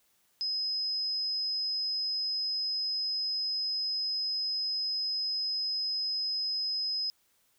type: tone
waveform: sine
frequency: 5070 Hz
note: D#8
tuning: 32 cents sharp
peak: -29 dBFS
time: 0.41-7.1 s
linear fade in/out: 0 ms
effects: white hiss -70 dBFS RMS until 7.58 s